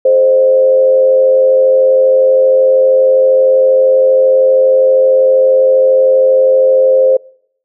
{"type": "tone with frequency modulation", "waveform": "sine", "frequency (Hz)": 523.3, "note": "C5", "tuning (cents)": 0, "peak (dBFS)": -5, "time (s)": [0.05, 7.17], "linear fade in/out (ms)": 5, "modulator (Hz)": 92.7, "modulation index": 0.45, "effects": ["noise-tail reverb RT60 0.7 s tail -26 dB re dry"]}